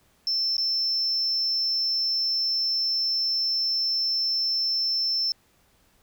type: tone with dropouts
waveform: sine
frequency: 5330 Hz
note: E8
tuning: 18 cents sharp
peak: -21 dBFS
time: 0.27-5.32 s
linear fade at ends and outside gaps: 1 ms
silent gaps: 0.568-0.58 s
effects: tanh soft clip ceiling -19 dBFS + pink hiss -63 dBFS RMS until 6.02 s